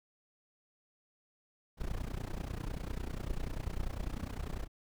brown noise with amplitude modulation, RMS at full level -34 dBFS, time 1.77-4.68 s, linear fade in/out 50 ms, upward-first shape sine, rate 30.1 Hz, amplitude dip 90%, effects none

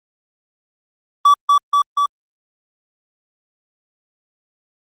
triangle tone with echo, 1149 Hz, D6, 38 cents flat, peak -5 dBFS, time 1.25-1.34 s, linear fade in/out 5 ms, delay 240 ms, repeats 3, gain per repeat -2 dB, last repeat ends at 2.06 s, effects Opus 24 kbps

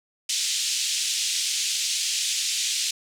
white band-pass noise, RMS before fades -26 dBFS, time 0.29-2.91 s, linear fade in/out 5 ms, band 2700 to 7600 Hz, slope 24 dB/octave, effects none

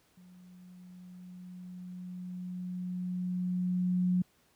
sine tone with level ramp, 180.9 Hz, F#3, 39 cents flat, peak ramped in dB -53 to -24 dBFS, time 0.17-4.22 s, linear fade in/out 5 ms, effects pink hiss -68 dBFS RMS until 4.55 s + high-pass 60 Hz 12 dB/octave

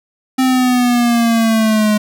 square exponential sweep, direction down, 261.6 to 209.9 Hz, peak -11 dBFS, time 0.38-1.98 s, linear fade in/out 10 ms, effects none

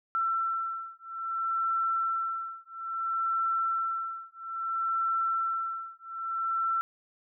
sine beating tone pair, 1342 / 1342.6 Hz, E6 / E6, +31 / +31 cents, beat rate 0.6 Hz, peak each -31 dBFS, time 0.15-6.81 s, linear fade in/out 0 ms, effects none

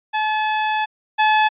sawtooth tone pair in turn, 860 / 860 Hz, A5 / A5, -40 / -40 cents, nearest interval unison, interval 0 cents, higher neither, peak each -14 / -9 dBFS, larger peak second, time 0.13-0.86 / 1.18-1.49 s, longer first, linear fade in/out 20 ms, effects resampled to 8000 Hz

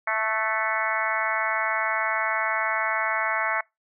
harmonic tone with a mistuned harmonic, 220 Hz, A3, in tune, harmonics 3 / 4 / 5 / 6 / 7 / 8 / 9 / 10, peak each -31 / -31 / -31 / -31 / -31 / -31 / -31 / -31 dBFS, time 0.07-3.61 s, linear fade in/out 5 ms, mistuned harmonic 7, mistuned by -30 cents, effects noise-tail reverb RT60 0.2 s tail -25 dB re dry

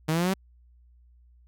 sawtooth exponential sweep, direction up, 153.3 to 196 Hz, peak -19 dBFS, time 0.08-0.34 s, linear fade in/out 10 ms, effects added 60 Hz sine -54 dBFS peak until 1.47 s

